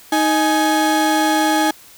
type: tone pair together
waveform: 35% pulse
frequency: 312.2 / 838.3 Hz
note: D#4 / G#5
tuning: +6 / +16 cents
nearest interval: octave + perfect fourth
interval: 1710 cents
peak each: -15 dBFS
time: 0.12-1.71 s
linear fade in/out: 5 ms
effects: white hiss -44 dBFS RMS until 1.97 s